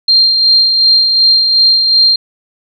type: tone with tremolo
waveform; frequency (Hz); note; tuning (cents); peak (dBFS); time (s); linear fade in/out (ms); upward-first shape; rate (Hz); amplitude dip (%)
sine; 4186; C8; 0; -4; 0.08-2.16; 5; sine; 2.7; 40
effects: none